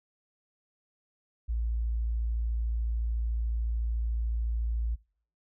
sine tone, 56.9 Hz, A#1, 41 cents flat, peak -27 dBFS, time 1.48-4.96 s, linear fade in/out 20 ms, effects noise-tail reverb RT60 0.5 s tail -24 dB re dry

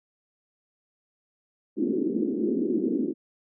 white band-pass noise, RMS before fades -26 dBFS, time 1.76-3.14 s, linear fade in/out 50 ms, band 210 to 380 Hz, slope 48 dB/octave, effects none

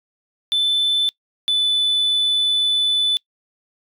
sine tone pair in turn, 3520 / 3494 Hz, A7 / A7, 0 / -13 cents, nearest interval unison, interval 13 cents, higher first, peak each -13 dBFS, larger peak neither, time 0.52-1.09 / 1.48-3.17 s, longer second, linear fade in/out 0 ms, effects noise-tail reverb RT60 0.1 s tail -26 dB re dry + tanh soft clip ceiling -14 dBFS

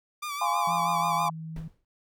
sawtooth tone with vibrato, 1174.7 Hz, D6, in tune, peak -28 dBFS, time 0.22-1.29 s, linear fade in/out 10 ms, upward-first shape sine, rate 6.2 Hz, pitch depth 57 cents each way
sine chord, Db major seventh, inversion first, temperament equal with one note detuned, 698.5 / 830.6 / 1025.6 / 1108.7 Hz, F5 / Ab5 / C6 / Db6, 0 / 0 / -35 / 0 cents, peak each -32 / -29 / -27 / -33 dBFS, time 0.41-1.3 s, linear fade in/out 5 ms
sine tone with pitch glide, 170.1 to 160.55 Hz, F3 to E3, -45 to -45 cents, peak -35 dBFS, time 0.67-1.68 s, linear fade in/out 5 ms, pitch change -100 cents, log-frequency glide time 0.87-1.35 s
brown noise with exponential decay, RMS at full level -37 dBFS, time 1.56-1.85 s, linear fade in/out 2 ms, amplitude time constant 62 ms
effects none

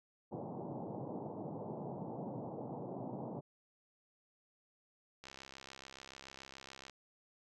pink band-pass noise, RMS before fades -44 dBFS, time 0.31-3.41 s, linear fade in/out 20 ms, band 120 to 900 Hz, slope 48 dB/octave
click train, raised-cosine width 0.2 ms, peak -33 dBFS, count 112, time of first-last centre 5.24-6.897 s, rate 67 Hz
effects none

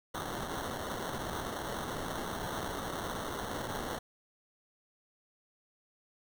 white noise with sample-and-hold, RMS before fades -38 dBFS, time 0.14-3.99 s, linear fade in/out 10 ms, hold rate 2450 Hz, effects none

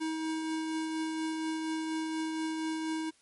square tone with tremolo, 317.9 Hz, D#4, 37 cents sharp, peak -31 dBFS, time 0-3.11 s, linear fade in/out 20 ms, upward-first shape triangle, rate 4.2 Hz, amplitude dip 30%, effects white hiss -65 dBFS RMS until 3.21 s + MP3 48 kbps

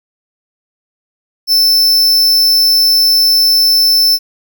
45% pulse tone, 5300 Hz, E8, 9 cents sharp, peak -7 dBFS, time 1.47-4.19 s, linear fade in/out 50 ms, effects 8-bit

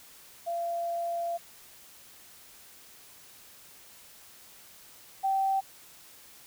sine tone pair in turn, 684 / 775.7 Hz, F5 / G5, -36 / -18 cents, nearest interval major second, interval 218 cents, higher second, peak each -29 / -24 dBFS, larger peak second, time 0.46-1.38 / 5.23-5.61 s, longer first, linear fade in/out 20 ms, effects white hiss -53 dBFS RMS until 6.46 s

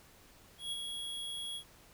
square tone with ADSR envelope, 3324 Hz, G#7, 1 cent sharp, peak -35 dBFS, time 0.58-1.64 s, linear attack 140 ms, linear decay 25 ms, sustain -4 dB, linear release 79 ms, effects pink hiss -60 dBFS RMS until 1.93 s

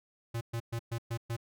square tone bursts, 116.2 Hz, A#2, 5 cents flat, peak -33 dBFS, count 6, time 0.34-1.366 s, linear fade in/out 10 ms, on 71 ms, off 120 ms, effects none

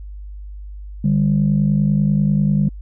sine tone pair together, 149.83 / 200 Hz, D3 / G3, +35 / +35 cents, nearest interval perfect fourth, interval 500 cents, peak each -15 dBFS, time 1.04-2.69 s, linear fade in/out 5 ms, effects tanh soft clip ceiling -7 dBFS + added 50 Hz sine -30 dBFS peak until 2.81 s

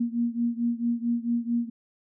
sine beating tone pair, 234.4 / 238.9 Hz, A#3 / A#3, +10 / +43 cents, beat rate 4.5 Hz, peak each -26 / -28 dBFS, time 0-1.7 s, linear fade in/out 10 ms, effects none

